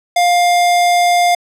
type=tone; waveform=square; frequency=704 Hz; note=F5; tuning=14 cents sharp; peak=-10 dBFS; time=0.16-1.35 s; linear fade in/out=5 ms; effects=low-pass 11000 Hz 12 dB/octave